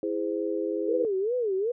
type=chord; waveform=sine; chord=E augmented; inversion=none; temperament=just; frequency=329.6 / 412 / 515 Hz; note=E4 / G#4 / B#4; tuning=0 / -14 / -28 cents; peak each=-30 / -30 / -32 dBFS; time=0.03-1.05 s; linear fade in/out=2 ms
type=tone with vibrato; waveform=sine; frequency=434.9 Hz; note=A4; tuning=20 cents flat; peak=-24 dBFS; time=0.88-1.72 s; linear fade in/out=10 ms; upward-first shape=sine; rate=2.6 Hz; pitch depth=250 cents each way
effects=none